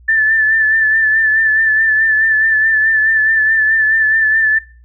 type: tone with vibrato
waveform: sine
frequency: 1760 Hz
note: A6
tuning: in tune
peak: -9 dBFS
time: 0.08-4.59 s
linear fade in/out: 10 ms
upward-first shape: sine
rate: 4.7 Hz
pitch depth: 33 cents each way
effects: noise-tail reverb RT60 0.4 s tail -21 dB re dry + added 60 Hz sine -40 dBFS peak until 4.84 s